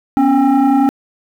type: tone with frequency modulation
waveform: sine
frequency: 278.9 Hz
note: C#4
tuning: 11 cents sharp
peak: -7 dBFS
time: 0.17-0.89 s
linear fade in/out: 0 ms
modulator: 527 Hz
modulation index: 0.98
effects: tanh soft clip ceiling -6 dBFS + 7-bit